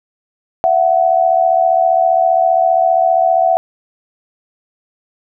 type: tone pair together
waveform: sine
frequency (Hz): 670 / 745.1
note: E5 / F#5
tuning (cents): +28 / +12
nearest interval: major second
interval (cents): 184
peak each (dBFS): -12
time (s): 0.64-3.57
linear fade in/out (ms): 0
effects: none